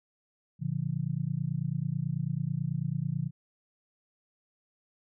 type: chord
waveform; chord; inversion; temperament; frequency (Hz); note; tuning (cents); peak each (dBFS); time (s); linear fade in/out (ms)
sine; Bb major; none; just; 116.54 / 145.68 / 174.81; Bb2 / D3 / F3; 0 / -14 / +2; -36 / -31 / -34; 0.59-3.31; 50
effects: none